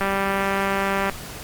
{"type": "click train", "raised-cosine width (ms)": 0.5, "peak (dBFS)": -8, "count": 214, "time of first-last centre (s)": [0.01, 1.097], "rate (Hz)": 196, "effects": ["pink hiss -36 dBFS RMS until 1.43 s", "Opus 48 kbps"]}